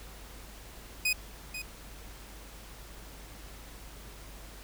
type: tone with echo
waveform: sawtooth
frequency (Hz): 2500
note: D#7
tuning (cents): +8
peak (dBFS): -22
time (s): 1.05-1.13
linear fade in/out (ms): 5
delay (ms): 490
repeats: 1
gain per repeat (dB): -11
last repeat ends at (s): 1.62
effects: added 50 Hz sine -48 dBFS peak until 4.63 s + pink hiss -50 dBFS RMS until 4.63 s